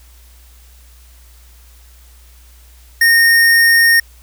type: tone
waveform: square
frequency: 1844 Hz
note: A#6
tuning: 19 cents flat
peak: -8 dBFS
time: 3.01-4 s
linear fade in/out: 5 ms
effects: added 60 Hz sine -41 dBFS peak until 4.22 s + white hiss -49 dBFS RMS until 4.22 s